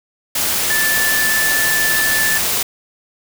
sine tone in noise, 1753 Hz, A6, 7 cents flat, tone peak -16 dBFS, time 0.7-2.38 s, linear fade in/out 5 ms, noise white, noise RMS -18 dBFS, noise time 0.35-2.63 s, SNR -1 dB, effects none

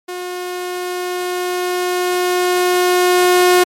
sawtooth tone with level ramp, 360 Hz, F#4, 47 cents flat, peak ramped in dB -20 to -4 dBFS, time 0.08-3.64 s, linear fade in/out 10 ms, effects MP3 64 kbps

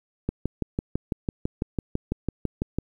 click train, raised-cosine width 3 ms, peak -12 dBFS, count 16, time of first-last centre 0.29-2.786 s, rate 6.01 Hz, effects 9-bit

